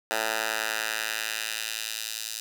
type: tone with high-pass filter sweep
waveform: 10% pulse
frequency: 110.2 Hz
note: A2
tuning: 3 cents sharp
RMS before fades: -31 dBFS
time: 0.11-2.4 s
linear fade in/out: 0 ms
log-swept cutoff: 850 to 4700 Hz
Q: 1
effects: none